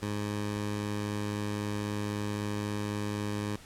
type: tone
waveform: 15% pulse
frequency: 103.83 Hz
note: G#2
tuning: in tune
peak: -25 dBFS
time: 0.02-3.56 s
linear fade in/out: 5 ms
effects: pink hiss -52 dBFS RMS until 3.65 s + low-pass 11000 Hz 12 dB/octave